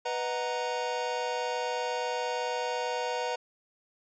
square chord, B major seventh, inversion none, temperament equal, 493.9 / 622.3 / 740 / 932.3 Hz, B4 / D#5 / F#5 / A#5, 0 / 0 / 0 / 0 cents, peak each -34 / -39 / -38 / -35 dBFS, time 0.05-3.36 s, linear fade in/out 10 ms, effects resampled to 16000 Hz

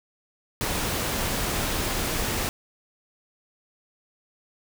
pink noise, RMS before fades -27 dBFS, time 0.61-2.49 s, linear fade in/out 0 ms, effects none

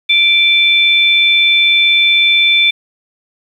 sine tone pair together, 2349 / 3524 Hz, D7 / A7, 0 / +2 cents, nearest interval perfect fifth, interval 702 cents, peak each -10 dBFS, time 0.09-2.71 s, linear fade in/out 10 ms, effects 7-bit

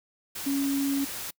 sine tone in noise, 277.2 Hz, C#4, in tune, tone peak -24 dBFS, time 0.46-1.05 s, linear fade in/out 10 ms, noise white, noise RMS -36 dBFS, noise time 0.35-1.31 s, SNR +9 dB, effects noise-tail reverb RT60 0.1 s tail -26 dB re dry

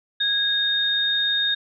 sine tone pair together, 1647 / 3697 Hz, G#6 / A#7, -15 / -15 cents, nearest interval octave + major second, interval 1400 cents, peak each -25 / -20 dBFS, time 0.2-1.55 s, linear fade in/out 10 ms, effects none

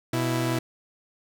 sawtooth tone pair together, 124.43 / 329.6 Hz, B2 / E4, +13 / 0 cents, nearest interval octave + perfect fourth, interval 1687 cents, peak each -22 / -23 dBFS, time 0.13-0.59 s, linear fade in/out 5 ms, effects none

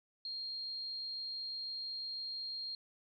sine tone, 4222 Hz, C8, 15 cents sharp, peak -39 dBFS, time 0.25-2.75 s, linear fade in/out 2 ms, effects none

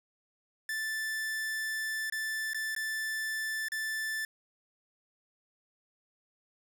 45% pulse tone with dropouts, 1760 Hz, A6, in tune, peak -32 dBFS, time 0.69-4.25 s, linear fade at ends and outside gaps 2 ms, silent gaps 2.099-2.123 / 2.534-2.545 / 2.75-2.763 / 3.685-3.719 s, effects none

